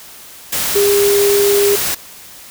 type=tone in noise; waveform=sine; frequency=404.8 Hz; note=G#4; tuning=44 cents flat; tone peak=-10 dBFS; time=0.75-1.76 s; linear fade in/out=10 ms; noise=white; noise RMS=-18 dBFS; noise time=0.52-1.95 s; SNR=+5 dB; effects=white hiss -37 dBFS RMS until 2.5 s